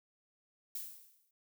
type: noise with exponential decay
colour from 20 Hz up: violet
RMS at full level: -39 dBFS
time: 0.75-1.31 s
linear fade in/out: 2 ms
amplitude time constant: 120 ms
effects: none